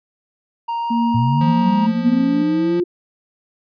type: tone with pitch glide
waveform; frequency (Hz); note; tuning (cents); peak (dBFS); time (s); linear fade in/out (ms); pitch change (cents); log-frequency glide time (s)
triangle; 932.3 to 942; A#5 to A#5; 0 to +18; -18; 0.68-1.87; 10; +18; 0.79-0.98
type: tone with tremolo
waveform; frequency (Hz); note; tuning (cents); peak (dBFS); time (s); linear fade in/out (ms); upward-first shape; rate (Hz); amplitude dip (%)
sine; 232.9; A#3; -1; -15; 0.9-2.43; 10; sine; 1.9; 50
type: linear sweep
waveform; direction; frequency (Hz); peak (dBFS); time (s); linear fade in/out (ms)
sine; up; 112.3 to 355.8; -15; 1.14-2.84; 10
type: tone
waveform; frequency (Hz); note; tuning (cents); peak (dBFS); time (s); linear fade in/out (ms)
square; 176.1; F3; +15; -24; 1.41-2.8; 0
effects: resampled to 11025 Hz